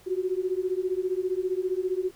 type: beating tone pair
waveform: sine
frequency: 362.8 / 377.8 Hz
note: F#4 / F#4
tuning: -34 / +36 cents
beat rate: 15 Hz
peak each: -28 dBFS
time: 0.06-2.11 s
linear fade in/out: 20 ms
effects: pink hiss -56 dBFS RMS until 2.15 s